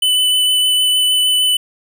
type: tone with vibrato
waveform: square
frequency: 3000 Hz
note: F#7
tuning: 23 cents sharp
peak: -12 dBFS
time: 0.02-1.57 s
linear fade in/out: 5 ms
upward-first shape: sine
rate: 6.5 Hz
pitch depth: 10 cents each way
effects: none